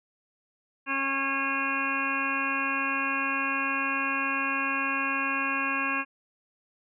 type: harmonic tone with a mistuned harmonic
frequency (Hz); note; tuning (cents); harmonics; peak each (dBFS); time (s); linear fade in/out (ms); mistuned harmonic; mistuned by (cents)
273.1; C#4; -26; 1 / 2 / 3 / 4 / 5 / 6 / 8 / 9 / 10; -35 / -43 / -42 / -31 / -41 / -31 / -40 / -33 / -33; 0.86-6.05; 50; 8; -29
effects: none